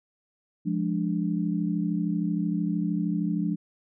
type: chord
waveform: sine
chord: D diminished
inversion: first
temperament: equal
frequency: 174.61 / 207.7 / 293.7 Hz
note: F3 / Ab3 / D4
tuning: 0 / 0 / 0 cents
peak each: -27 / -29 / -30 dBFS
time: 0.65-3.56 s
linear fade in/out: 20 ms
effects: none